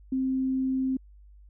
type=tone; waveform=sine; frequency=262.5 Hz; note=C4; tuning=6 cents sharp; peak=-24 dBFS; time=0.12-0.97 s; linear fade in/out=5 ms; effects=added 50 Hz sine -49 dBFS peak until 1.49 s